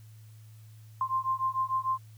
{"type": "beating tone pair", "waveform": "sine", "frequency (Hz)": [1046.5, 1053.2], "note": ["C6", "C6"], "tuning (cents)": [0, 11], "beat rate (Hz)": 6.7, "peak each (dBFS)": -30, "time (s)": [1.01, 1.98], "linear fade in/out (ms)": 2, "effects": ["added 109 Hz sine -48 dBFS peak until 2.17 s", "white hiss -64 dBFS RMS until 2.17 s"]}